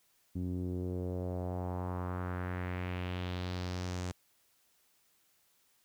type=tone with low-pass filter sweep; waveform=sawtooth; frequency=90.3 Hz; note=F#2; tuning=42 cents flat; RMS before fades=-37 dBFS; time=0.35-4.12 s; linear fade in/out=10 ms; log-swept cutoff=250 to 7400 Hz; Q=2.3; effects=white hiss -71 dBFS RMS until 5.84 s